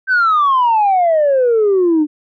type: exponential sweep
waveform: sine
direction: down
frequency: 1568 to 293.7 Hz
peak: -8 dBFS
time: 0.07-2.07 s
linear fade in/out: 50 ms
effects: tanh soft clip ceiling -7 dBFS